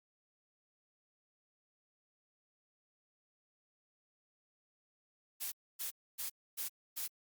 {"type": "noise bursts", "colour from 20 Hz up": "blue", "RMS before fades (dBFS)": -39, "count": 5, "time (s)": [5.4, 7.08], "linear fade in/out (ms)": 20, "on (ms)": 120, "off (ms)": 270, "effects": ["Opus 48 kbps"]}